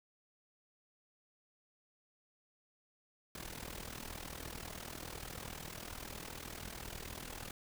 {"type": "noise with amplitude modulation", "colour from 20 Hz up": "pink", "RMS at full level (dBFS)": -43, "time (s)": [3.35, 7.51], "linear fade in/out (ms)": 2, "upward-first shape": "sine", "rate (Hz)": 40, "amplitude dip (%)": 80, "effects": []}